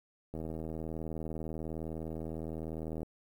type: click train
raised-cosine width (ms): 2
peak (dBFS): -27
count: 216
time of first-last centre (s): 0.34-3.031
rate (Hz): 79.9
effects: 10-bit